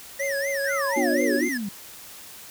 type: tone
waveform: sine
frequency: 554 Hz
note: C#5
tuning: 1 cent flat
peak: -26 dBFS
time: 0.19-1.41 s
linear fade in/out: 20 ms
type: tone with vibrato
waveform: square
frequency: 1864.7 Hz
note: A#6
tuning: in tune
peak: -28 dBFS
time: 0.19-1.58 s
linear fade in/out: 10 ms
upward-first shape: sine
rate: 4.1 Hz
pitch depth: 210 cents each way
type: exponential sweep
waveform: sine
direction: down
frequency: 1700 to 190.2 Hz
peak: -27 dBFS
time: 0.64-1.69 s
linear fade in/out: 5 ms
type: chord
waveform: sine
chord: B diminished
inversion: none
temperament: just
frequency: 246.9 / 296.3 / 355.6 Hz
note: B3 / D4 / F4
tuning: 0 / +15 / +31 cents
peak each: -26 dBFS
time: 0.96-1.49 s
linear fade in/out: 10 ms
effects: white hiss -43 dBFS RMS until 2.5 s